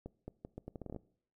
accelerating click train, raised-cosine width 2 ms, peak -30 dBFS, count 12, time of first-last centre 0.06-0.963 s, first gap 220 ms, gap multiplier 0.77, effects noise-tail reverb RT60 0.6 s tail -21 dB re dry

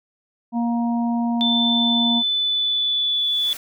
harmonic tone, 235.3 Hz, A#3, 16 cents sharp, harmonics 1 / 3 / 4, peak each -19 / -29 / -31 dBFS, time 0.52-2.23 s, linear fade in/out 50 ms
sine tone with pitch glide, 3535 to 3452 Hz, A7 to A7, +7 to -34 cents, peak -18 dBFS, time 1.41-3.53 s, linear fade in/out 0 ms, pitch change -41 cents, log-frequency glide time 1.73-3.24 s
white noise with exponential growth, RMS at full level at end -33 dBFS, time 2.97-3.57 s, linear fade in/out 2 ms, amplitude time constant 130 ms
effects none

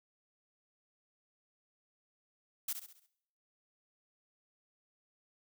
blue noise with echo, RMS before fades -36 dBFS, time 2.68-2.73 s, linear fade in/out 5 ms, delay 67 ms, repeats 5, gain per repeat -7 dB, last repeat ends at 3.065 s, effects noise-tail reverb RT60 0.7 s tail -19 dB re dry

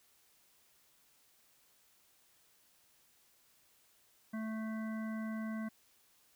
harmonic tone, 220 Hz, A3, in tune, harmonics 1 / 3 / 5 / 7 / 9, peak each -37 / -50 / -52 / -52 / -54 dBFS, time 4.33-5.69 s, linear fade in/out 10 ms, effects white hiss -69 dBFS RMS until 6.35 s

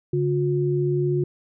sine tone pair together, 142.6 / 358.7 Hz, C#3 / F4, +49 / +46 cents, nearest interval octave + major third, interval 1597 cents, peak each -22 dBFS, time 0.13-1.24 s, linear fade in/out 5 ms, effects none

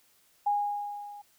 sine tone with level ramp, 821 Hz, G#5, 20 cents flat, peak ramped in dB -22 to -43 dBFS, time 0.46-1.22 s, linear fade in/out 10 ms, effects white hiss -65 dBFS RMS until 1.38 s

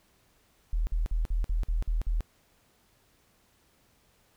sine tone bursts, 40.2 Hz, E1, 43 cents flat, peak -24 dBFS, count 8, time 0.73-2.207 s, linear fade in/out 0 ms, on 140 ms, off 51 ms, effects pink hiss -66 dBFS RMS until 4.36 s

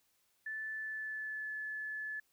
sine tone with pitch glide, 1751 to 1725.9 Hz, A6 to A6, -9 to -34 cents, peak -38 dBFS, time 0.46-2.2 s, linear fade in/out 5 ms, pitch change -25 cents, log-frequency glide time 0.76-1.51 s, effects white hiss -75 dBFS RMS until 2.32 s

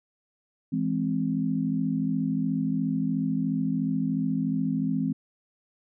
sine chord, E augmented, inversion none, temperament equal, 164.81 / 207.7 / 261.6 Hz, E3 / G#3 / B#3, 0 / 0 / 0 cents, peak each -29 / -29 / -27 dBFS, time 0.72-5.13 s, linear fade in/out 10 ms, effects none

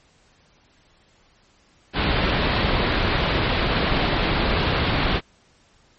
pink low-pass noise, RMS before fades -21 dBFS, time 1.93-5.21 s, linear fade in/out 50 ms, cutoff 4300 Hz, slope 48 dB/octave, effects pink hiss -58 dBFS RMS until 5.98 s + MP3 32 kbps

